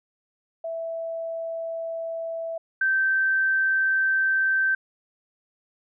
sine tone pair in turn, 659.3 / 1554.6 Hz, E5 / G6, 0 / -15 cents, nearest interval octave + minor third, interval 1485 cents, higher second, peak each -28 / -19 dBFS, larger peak second, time 0.64-2.58 / 2.81-4.75 s, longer neither, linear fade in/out 5 ms, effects none

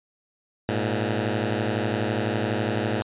10% pulse beating tone pair, 105.6 / 117.6 Hz, G#2 / A#2, +29 / +16 cents, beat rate 12 Hz, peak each -17 / -19 dBFS, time 0.69-3.02 s, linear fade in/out 0 ms, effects resampled to 8000 Hz

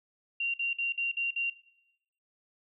sine tone bursts, 2764 Hz, F7, 19 cents flat, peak -28 dBFS, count 6, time 0.4-1.5 s, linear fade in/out 5 ms, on 140 ms, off 52 ms, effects noise-tail reverb RT60 0.8 s tail -17 dB re dry

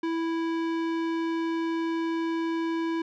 sine tone with tanh clipping, 329.6 Hz, E4, in tune, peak -28 dBFS, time 0.03-3.02 s, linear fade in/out 5 ms, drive 18 dB, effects none

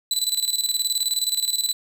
25% pulse tone with tremolo, 3987 Hz, B7, 16 cents sharp, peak -15 dBFS, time 0.11-1.73 s, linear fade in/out 2 ms, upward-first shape square, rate 19 Hz, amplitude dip 70%, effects none

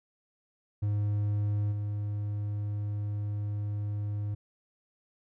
triangle tone with level steps, 103.5 Hz, G#2, 5 cents flat, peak -24 / -28 dBFS, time 0.82-4.35 s, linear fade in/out 10 ms, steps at 1.71 s, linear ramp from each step 20 ms, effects none

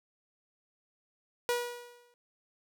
sawtooth tone with exponential decay, 483.2 Hz, B4, 38 cents flat, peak -22 dBFS, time 1.49-2.14 s, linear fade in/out 0 ms, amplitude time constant 140 ms, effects none

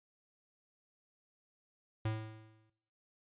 square tone with exponential decay, 109.5 Hz, A2, 8 cents flat, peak -32 dBFS, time 2.05-2.7 s, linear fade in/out 5 ms, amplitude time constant 140 ms, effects noise-tail reverb RT60 0.8 s tail -19 dB re dry + resampled to 8000 Hz

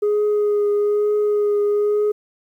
sine tone with vibrato, 415.3 Hz, G#4, in tune, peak -13 dBFS, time 0.02-2.12 s, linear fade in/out 10 ms, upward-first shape triangle, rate 1.1 Hz, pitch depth 18 cents each way, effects tanh soft clip ceiling -14 dBFS + 9-bit

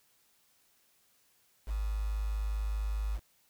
sine tone with quantisation, 52.4 Hz, G#1, 16 cents sharp, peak -30 dBFS, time 1.66-3.2 s, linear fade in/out 50 ms, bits 8, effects white hiss -69 dBFS RMS until 3.49 s

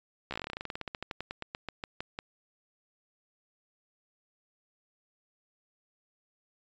slowing click train, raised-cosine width 0.3 ms, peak -20 dBFS, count 29, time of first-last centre 0.31-2.189 s, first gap 14 ms, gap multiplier 1.1, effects resampled to 16000 Hz

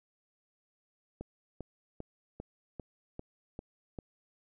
click train, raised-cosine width 2 ms, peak -27 dBFS, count 8, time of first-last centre 1.21-3.988 s, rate 2.52 Hz, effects none

